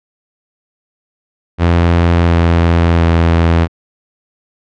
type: tone with pitch steps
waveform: sawtooth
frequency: 85.4 / 84.47 / 83.55 Hz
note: F2 / E2 / E2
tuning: -38 / +43 / +24 cents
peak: -4 dBFS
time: 1.58-3.68 s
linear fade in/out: 50 ms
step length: 700 ms
effects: low-pass 3000 Hz 12 dB/octave